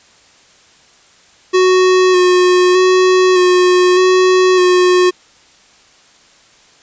square tone with vibrato, 366.2 Hz, F#4, 18 cents flat, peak -8 dBFS, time 1.53-5.11 s, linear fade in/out 20 ms, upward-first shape square, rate 0.82 Hz, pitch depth 18 cents each way, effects white hiss -47 dBFS RMS until 6.82 s + resampled to 16000 Hz

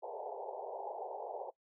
white band-pass noise, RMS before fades -43 dBFS, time 0.02-1.51 s, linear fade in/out 20 ms, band 390 to 900 Hz, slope 96 dB/octave, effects noise-tail reverb RT60 0.1 s tail -21 dB re dry

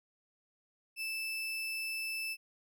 35% pulse tone, 2637 Hz, E7, in tune, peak -34 dBFS, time 0.96-2.37 s, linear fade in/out 50 ms, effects none

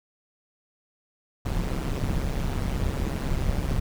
brown noise with amplitude modulation, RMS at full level -23 dBFS, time 1.45-3.8 s, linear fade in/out 10 ms, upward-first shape sine, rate 135 Hz, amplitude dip 80%, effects none

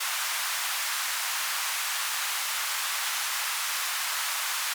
pink band-pass noise, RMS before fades -30 dBFS, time 0-4.74 s, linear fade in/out 10 ms, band 1000 to 16000 Hz, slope 24 dB/octave, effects none

